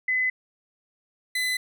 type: tone pair in turn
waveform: sine / 30% pulse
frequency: 2020 / 2012 Hz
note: B6 / B6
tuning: +39 / +32 cents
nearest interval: unison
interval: 7 cents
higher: first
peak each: -21 dBFS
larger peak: neither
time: 0.08-0.3 / 1.35-1.57 s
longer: neither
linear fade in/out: 5 ms
effects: none